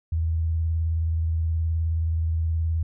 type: tone with vibrato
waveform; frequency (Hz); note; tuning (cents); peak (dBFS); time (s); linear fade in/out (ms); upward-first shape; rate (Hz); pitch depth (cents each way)
sine; 81.4; E2; -21; -21; 0.12-2.83; 5; sine; 19; 44
effects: none